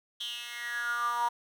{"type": "tone with high-pass filter sweep", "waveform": "10% pulse", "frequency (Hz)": 238.6, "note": "A#3", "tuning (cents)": 41, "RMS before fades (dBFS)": -33, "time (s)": [0.2, 1.29], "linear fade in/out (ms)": 10, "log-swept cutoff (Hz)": [3300, 900], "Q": 9.1, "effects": []}